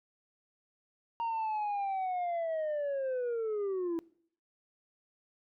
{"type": "linear sweep", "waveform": "sine", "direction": "down", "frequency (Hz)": [932.3, 326.6], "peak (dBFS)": -28, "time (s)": [1.2, 3.99], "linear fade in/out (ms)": 0, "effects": ["noise-tail reverb RT60 0.6 s tail -23 dB re dry", "tanh soft clip ceiling -30 dBFS"]}